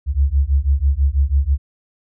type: beating tone pair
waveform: sine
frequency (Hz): 66.6 / 72.7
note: C2 / D2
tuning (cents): +31 / -17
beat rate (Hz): 6.1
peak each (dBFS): -16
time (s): 0.06-1.58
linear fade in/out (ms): 50
effects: none